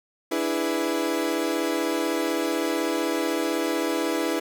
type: chord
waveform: 35% pulse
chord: E dominant seventh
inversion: third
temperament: equal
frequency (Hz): 293.7 / 329.6 / 415.3 / 493.9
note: D4 / E4 / G#4 / B4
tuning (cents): 0 / 0 / 0 / 0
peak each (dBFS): -28 / -25 / -30 / -28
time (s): 0.31-4.4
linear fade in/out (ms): 10
effects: none